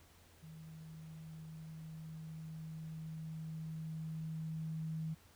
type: tone with level ramp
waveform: sine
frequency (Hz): 159.1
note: D#3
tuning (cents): +39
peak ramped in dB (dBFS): -50 to -37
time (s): 0.42-5.15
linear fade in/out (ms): 20
effects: added 85 Hz sine -66 dBFS peak until 5.35 s + pink hiss -65 dBFS RMS until 5.35 s